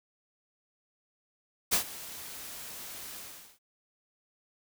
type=noise with ADSR envelope; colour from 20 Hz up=white; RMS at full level=-24 dBFS; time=1.71-3.59 s; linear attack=24 ms; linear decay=100 ms; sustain=-19 dB; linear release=430 ms; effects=none